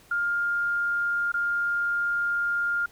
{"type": "tone with dropouts", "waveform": "sine", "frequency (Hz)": 1406, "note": "F6", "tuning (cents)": 11, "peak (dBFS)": -23, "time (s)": [0.11, 2.86], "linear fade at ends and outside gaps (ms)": 5, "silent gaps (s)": [1.319, 1.34], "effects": ["pink hiss -55 dBFS RMS until 2.91 s"]}